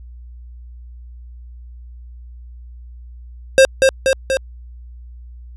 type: tone with echo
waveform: square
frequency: 532 Hz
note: C5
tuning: 29 cents sharp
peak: -6 dBFS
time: 3.58-3.65 s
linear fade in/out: 0 ms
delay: 240 ms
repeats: 3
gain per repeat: -3 dB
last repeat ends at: 4.37 s
effects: added 60 Hz sine -34 dBFS peak until 5.56 s + resampled to 24000 Hz